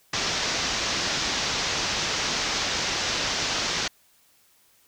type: low-pass noise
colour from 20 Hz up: white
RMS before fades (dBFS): -27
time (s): 0.13-3.88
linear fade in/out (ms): 5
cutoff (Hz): 6300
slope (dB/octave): 48
effects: white hiss -61 dBFS RMS until 4.87 s